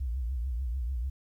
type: tone with vibrato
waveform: sine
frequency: 62 Hz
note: B1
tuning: 7 cents sharp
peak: -28 dBFS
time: 0-1.1 s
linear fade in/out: 10 ms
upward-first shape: triangle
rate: 6.8 Hz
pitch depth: 200 cents each way
effects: tanh soft clip ceiling -25 dBFS + 11-bit